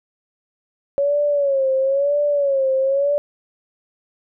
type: tone with vibrato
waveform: sine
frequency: 556 Hz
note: C#5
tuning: 5 cents sharp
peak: -15 dBFS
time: 0.98-3.18 s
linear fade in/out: 0 ms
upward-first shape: sine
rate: 1 Hz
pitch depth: 88 cents each way
effects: none